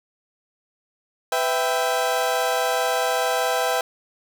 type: chord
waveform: 30% pulse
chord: E minor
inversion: second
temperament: equal with one note detuned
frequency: 501.1 / 659.3 / 784 Hz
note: B4 / E5 / G5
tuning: +25 / 0 / 0 cents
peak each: -22 dBFS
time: 1.32-3.81 s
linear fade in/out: 2 ms
effects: none